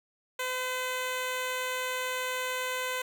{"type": "tone", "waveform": "10% pulse", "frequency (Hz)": 509, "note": "C5", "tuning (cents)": -48, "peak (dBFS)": -22, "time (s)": [0.39, 3.02], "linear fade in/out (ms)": 5, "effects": []}